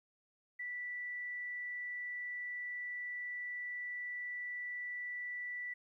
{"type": "tone", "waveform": "sine", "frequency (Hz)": 1966, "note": "B6", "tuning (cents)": -8, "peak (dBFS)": -39, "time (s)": [0.59, 5.74], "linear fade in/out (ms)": 10, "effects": ["13-bit"]}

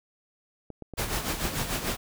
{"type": "clicks", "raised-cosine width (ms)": 2, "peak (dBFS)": -26, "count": 5, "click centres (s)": [0.703, 0.823, 0.937, 1.003, 1.538]}
{"type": "noise with tremolo", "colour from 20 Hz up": "pink", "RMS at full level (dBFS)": -28, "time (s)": [0.97, 1.97], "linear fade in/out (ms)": 20, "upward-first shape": "sine", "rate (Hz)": 6.8, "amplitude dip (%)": 60}
{"effects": []}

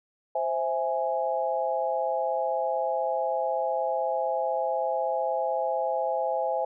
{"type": "chord", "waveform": "sine", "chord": "C augmented", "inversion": "none", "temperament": "equal", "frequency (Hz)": [523.3, 659.3, 830.6], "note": ["C5", "E5", "G#5"], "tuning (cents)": [0, 0, 0], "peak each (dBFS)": -29, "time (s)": [0.35, 6.65], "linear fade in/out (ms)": 5, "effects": []}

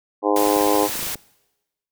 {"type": "harmonic tone", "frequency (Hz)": 103, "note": "G#2", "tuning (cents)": -14, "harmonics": [3, 4, 5, 6, 7, 8, 9, 10], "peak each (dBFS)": [-22, -22, -22, -28, -27, -24, -30, -27], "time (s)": [0.22, 0.89], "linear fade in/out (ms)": 50}
{"type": "noise", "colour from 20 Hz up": "white", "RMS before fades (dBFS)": -27, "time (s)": [0.36, 1.15], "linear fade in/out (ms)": 2}
{"type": "clicks", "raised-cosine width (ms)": 2, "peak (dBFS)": -25, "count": 12, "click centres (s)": [0.47, 0.565, 0.611, 0.666, 0.753, 0.83, 0.895, 0.955, 0.993, 1.028, 1.068, 1.156]}
{"effects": ["noise-tail reverb RT60 1.0 s tail -23 dB re dry"]}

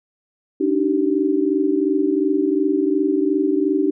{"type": "tone cluster", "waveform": "sine", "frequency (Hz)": [288.2, 311, 385], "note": ["D4", "D#4", "G4"], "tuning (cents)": [-33, -1, -31], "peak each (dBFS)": -20, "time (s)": [0.6, 3.91], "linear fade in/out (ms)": 10, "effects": []}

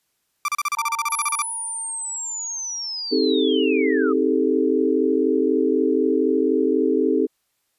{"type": "tone bursts", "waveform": "30% pulse", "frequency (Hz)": 1174.7, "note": "D6", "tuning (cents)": 0, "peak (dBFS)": -17, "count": 15, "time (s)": [0.45, 1.421], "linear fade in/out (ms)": 2, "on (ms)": 33, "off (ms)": 34}
{"type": "tone with exponential decay", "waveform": "sine", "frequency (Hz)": 913, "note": "A#5", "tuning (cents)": -36, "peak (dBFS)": -26, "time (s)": [0.77, 3.9], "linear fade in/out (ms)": 2, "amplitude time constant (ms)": 680}
{"type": "linear sweep", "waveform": "sine", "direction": "down", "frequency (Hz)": [11175, 1200], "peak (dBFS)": -26, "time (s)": [1.1, 4.13], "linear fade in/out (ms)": 10}
{"type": "chord", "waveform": "sine", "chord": "A half-diminished seventh", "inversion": "first", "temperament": "just", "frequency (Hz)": [264, 316.8, 396, 440], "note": ["C4", "Eb4", "G4", "A4"], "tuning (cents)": [16, 31, 18, 0], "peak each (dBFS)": -22, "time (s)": [3.11, 7.27], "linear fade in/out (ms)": 20}
{"effects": ["white hiss -71 dBFS RMS until 7.78 s", "resampled to 32000 Hz"]}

